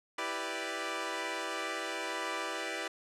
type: chord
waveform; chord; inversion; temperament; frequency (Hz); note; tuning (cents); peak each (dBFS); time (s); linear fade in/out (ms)
10% pulse; E minor seventh; none; equal; 329.6 / 392 / 493.9 / 587.3; E4 / G4 / B4 / D5; 0 / 0 / 0 / 0; -32; 0.18-2.88; 5
effects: low-pass 8000 Hz 12 dB/octave